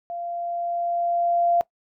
sine tone with level ramp, 691 Hz, F5, 19 cents flat, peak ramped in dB -29 to -16 dBFS, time 0.1-1.61 s, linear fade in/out 0 ms, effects noise-tail reverb RT60 0.1 s tail -20 dB re dry

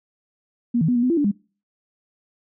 sine tone with pitch steps, 238.1 / 160.4 / 246.7 / 238.9 / 252.4 / 337.4 / 290.9 / 203.1 Hz, A#3 / E3 / B3 / A#3 / B3 / E4 / D4 / G#3, +37 / -47 / -2 / +43 / +38 / +40 / -16 / -38 cents, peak -16 dBFS, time 0.74-1.316 s, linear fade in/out 10 ms, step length 72 ms, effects noise-tail reverb RT60 0.4 s tail -26 dB re dry

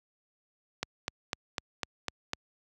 click train, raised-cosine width 0.2 ms, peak -13 dBFS, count 7, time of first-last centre 0.83-2.334 s, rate 3.99 Hz, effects high-pass 60 Hz 12 dB/octave

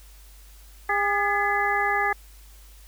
harmonic tone with a mistuned harmonic, 405.6 Hz, G#4, 41 cents flat, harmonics 1 / 2 / 3 / 4 / 5, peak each -31 / -25 / -28 / -26 / -28 dBFS, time 0.89-2.13 s, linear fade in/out 5 ms, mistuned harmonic 4, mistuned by +79 cents, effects added 50 Hz sine -46 dBFS peak until 2.87 s + white hiss -54 dBFS RMS until 2.87 s

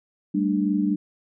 sine chord, G suspended second, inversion none, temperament equal with one note detuned, 196 / 220 / 296.4 Hz, G3 / A3 / D4, 0 / 0 / +16 cents, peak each -23 / -27 / -23 dBFS, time 0.34-0.96 s, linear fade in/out 10 ms, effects none

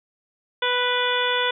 harmonic tone with a mistuned harmonic, 493.9 Hz, B4, in tune, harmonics 1 / 2 / 3 / 4 / 5 / 6 / 7, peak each -26 / -26 / -26 / -30 / -32 / -30 / -26 dBFS, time 0.62-1.51 s, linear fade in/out 5 ms, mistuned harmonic 5, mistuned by -22 cents, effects none

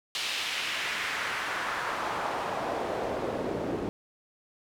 pink noise with band-pass filter sweep, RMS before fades -32 dBFS, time 0.15-3.89 s, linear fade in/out 0 ms, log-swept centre 3500 to 330 Hz, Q 1.5, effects none

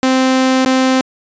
sawtooth tone with dropouts, 260.5 Hz, C4, 7 cents flat, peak -6 dBFS, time 0.03-1.01 s, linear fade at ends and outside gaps 0 ms, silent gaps 0.649-0.66 s, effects resampled to 16000 Hz

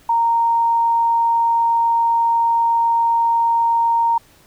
sine tone, 927 Hz, A#5, 10 cents flat, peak -13 dBFS, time 0.09-4.18 s, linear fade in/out 5 ms, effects pink hiss -51 dBFS RMS until 4.46 s

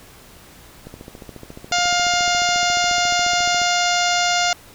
click train, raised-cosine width 2 ms, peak -22 dBFS, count 40, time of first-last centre 0.87-3.616 s, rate 14.2 Hz
harmonic tone, 706 Hz, F5, 19 cents sharp, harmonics 1 / 2 / 3 / 4 / 5 / 6 / 7 / 8 / 9 / 10, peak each -20 / -23 / -25 / -26 / -27 / -28 / -28 / -29 / -30 / -30 dBFS, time 1.72-4.53 s, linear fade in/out 2 ms
effects pink hiss -45 dBFS RMS until 4.74 s

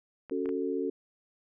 clicks, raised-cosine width 0.5 ms, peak -30 dBFS, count 3, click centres 0.297 / 0.458 / 0.491 s
sine chord, F# minor, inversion second, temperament just, 277.5 / 370 / 444 Hz, C#4 / F#4 / A4, +2 / 0 / +16 cents, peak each -33 dBFS, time 0.31-0.9 s, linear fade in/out 5 ms
effects none

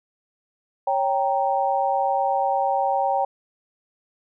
sine chord, G diminished, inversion second, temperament equal, 554.4 / 784 / 932.3 Hz, Db5 / G5 / Bb5, 0 / 0 / 0 cents, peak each -25 / -21 / -26 dBFS, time 0.87-3.25 s, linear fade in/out 5 ms, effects none

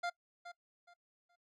25% pulse tone with echo, 698.5 Hz, F5, in tune, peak -31 dBFS, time 0.03-0.1 s, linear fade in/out 10 ms, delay 420 ms, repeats 3, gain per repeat -12 dB, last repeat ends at 1.36 s, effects noise-tail reverb RT60 0.1 s tail -21 dB re dry + low-pass 5000 Hz 12 dB/octave

